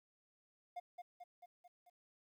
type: tone with echo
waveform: triangle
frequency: 710 Hz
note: F5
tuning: 28 cents sharp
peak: -40 dBFS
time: 0.76-0.8 s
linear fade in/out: 10 ms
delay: 220 ms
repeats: 5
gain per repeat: -4 dB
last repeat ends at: 1.9 s
effects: 13-bit